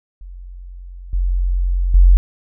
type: tone with level steps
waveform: sine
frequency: 44.73 Hz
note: F1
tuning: 42 cents sharp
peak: -31 / -14 / -5 dBFS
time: 0.21-2.17 s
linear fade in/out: 0 ms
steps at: 1.13 / 1.94 s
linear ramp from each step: 5 ms
effects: none